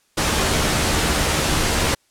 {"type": "noise with comb filter", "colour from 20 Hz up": "pink", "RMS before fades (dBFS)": -19, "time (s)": [0.17, 1.95], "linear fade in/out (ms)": 10, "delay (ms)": 13, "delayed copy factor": 0.5, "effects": ["white hiss -62 dBFS RMS until 2.1 s", "low-pass 10000 Hz 12 dB/octave"]}